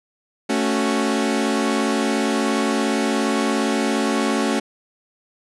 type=chord; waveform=sawtooth; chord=F# minor; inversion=first; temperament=equal; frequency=220 / 277.2 / 370 Hz; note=A3 / C#4 / F#4; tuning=0 / 0 / 0 cents; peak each=-18 / -18 / -21 dBFS; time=0.49-4.6 s; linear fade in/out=10 ms; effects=resampled to 24000 Hz